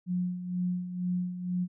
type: tone with tremolo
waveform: sine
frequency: 179.7 Hz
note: F3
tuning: 50 cents sharp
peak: -26 dBFS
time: 0.06-1.68 s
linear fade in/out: 50 ms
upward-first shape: sine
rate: 2.1 Hz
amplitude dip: 65%
effects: none